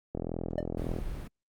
click train, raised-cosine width 2 ms, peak -20 dBFS, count 36, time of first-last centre 0.15-0.987 s, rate 41.8 Hz
triangle tone with exponential decay, 599 Hz, D5, 34 cents sharp, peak -22 dBFS, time 0.58-0.65 s, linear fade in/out 2 ms, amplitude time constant 15 ms
brown noise, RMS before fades -36 dBFS, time 0.77-1.28 s, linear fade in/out 10 ms
effects Opus 48 kbps

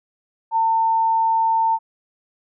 sine tone, 900 Hz, A5, 39 cents sharp, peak -15 dBFS, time 0.51-1.79 s, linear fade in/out 50 ms, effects none

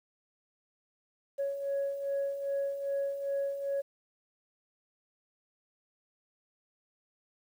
sine beating tone pair, 554.4 / 556.9 Hz, C#5 / C#5, 0 / +8 cents, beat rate 2.5 Hz, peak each -37 / -30 dBFS, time 1.38-3.82 s, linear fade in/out 20 ms, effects tanh soft clip ceiling -26 dBFS + 10-bit

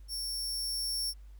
sawtooth tone with level ramp, 5460 Hz, F8, 40 cents flat, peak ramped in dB -32 to -28 dBFS, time 0.08-1.14 s, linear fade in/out 50 ms, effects added 50 Hz sine -47 dBFS peak until 1.39 s + pink hiss -70 dBFS RMS until 1.39 s

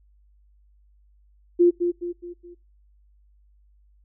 sine tone with echo, 349.2 Hz, F4, in tune, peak -12 dBFS, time 1.59-1.71 s, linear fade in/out 20 ms, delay 210 ms, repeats 4, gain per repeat -7 dB, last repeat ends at 2.55 s, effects noise-tail reverb RT60 0.3 s tail -24 dB re dry + added 50 Hz sine -55 dBFS peak until 4.04 s

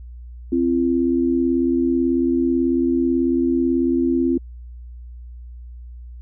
sine tone pair together, 261.8 / 340 Hz, C4 / F4, +1 / -46 cents, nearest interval perfect fourth, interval 453 cents, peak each -18 / -19 dBFS, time 0.52-4.38 s, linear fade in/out 5 ms, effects added 60 Hz sine -34 dBFS peak until 6.21 s

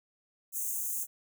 white high-pass noise, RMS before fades -34 dBFS, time 0.52-1.07 s, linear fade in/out 50 ms, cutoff 6200 Hz, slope 96 dB/octave, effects none

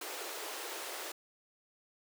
pink high-pass noise, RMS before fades -42 dBFS, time 0.01-1.12 s, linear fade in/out 5 ms, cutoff 340 Hz, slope 48 dB/octave, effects none

